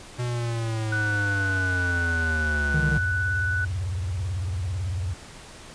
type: linear sweep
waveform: square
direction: down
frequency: 123.47 to 65.6 Hz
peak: -26 dBFS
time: 0.18-2.99 s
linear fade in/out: 20 ms
type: tone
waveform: sine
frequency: 1486 Hz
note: F#6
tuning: 7 cents sharp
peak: -24 dBFS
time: 0.92-3.65 s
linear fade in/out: 5 ms
type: tone bursts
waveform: triangle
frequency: 151.6 Hz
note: D#3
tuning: 45 cents flat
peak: -19 dBFS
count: 3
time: 2.74-2.978 s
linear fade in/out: 5 ms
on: 66 ms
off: 20 ms
type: tone with vibrato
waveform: sine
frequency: 90.8 Hz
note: F#2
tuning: 32 cents flat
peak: -25 dBFS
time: 2.97-5.14 s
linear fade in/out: 10 ms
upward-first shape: triangle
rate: 18 Hz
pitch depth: 290 cents each way
effects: pink hiss -44 dBFS RMS until 5.74 s + resampled to 22050 Hz